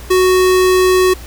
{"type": "tone", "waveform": "square", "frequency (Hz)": 370, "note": "F#4", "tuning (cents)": 0, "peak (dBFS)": -9, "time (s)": [0.1, 1.14], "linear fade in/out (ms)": 10, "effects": ["added 60 Hz sine -30 dBFS peak until 1.26 s", "pink hiss -36 dBFS RMS until 1.26 s"]}